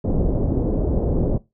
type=low-pass noise; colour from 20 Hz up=pink; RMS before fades=-20 dBFS; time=0.04-1.38 s; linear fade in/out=10 ms; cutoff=540 Hz; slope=24 dB/octave; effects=noise-tail reverb RT60 0.2 s tail -18 dB re dry